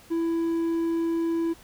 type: tone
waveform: triangle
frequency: 332 Hz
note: E4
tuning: 12 cents sharp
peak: -21 dBFS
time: 0.1-1.54 s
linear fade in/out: 20 ms
effects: pink hiss -52 dBFS RMS until 1.63 s